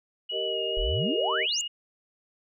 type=tone with vibrato; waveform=sine; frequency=2903 Hz; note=F#7; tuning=34 cents flat; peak=-30 dBFS; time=0.29-1.68 s; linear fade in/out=10 ms; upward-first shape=sine; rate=2.1 Hz; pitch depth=32 cents each way
type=chord; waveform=sine; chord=Eb major; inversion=first; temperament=just; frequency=388.9 / 466.7 / 622.3 Hz; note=G4 / Bb4 / Eb5; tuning=-14 / +2 / 0 cents; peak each=-33 dBFS; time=0.31-1.47 s; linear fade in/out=50 ms
type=exponential sweep; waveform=sine; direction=up; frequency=30.38 to 7350 Hz; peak=-26 dBFS; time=0.77-1.61 s; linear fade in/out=0 ms
effects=none